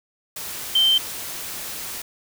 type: tone in noise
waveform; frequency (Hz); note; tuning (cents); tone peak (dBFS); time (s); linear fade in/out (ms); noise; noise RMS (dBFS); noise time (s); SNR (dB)
sine; 3118; G7; -10; -14; 0.75-0.98; 5; white; -32; 0.36-2.02; +15
effects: none